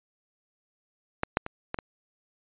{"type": "clicks", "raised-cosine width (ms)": 0.5, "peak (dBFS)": [-10, -7, -19, -15, -17], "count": 5, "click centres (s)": [1.234, 1.371, 1.464, 1.744, 1.788], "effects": ["resampled to 8000 Hz"]}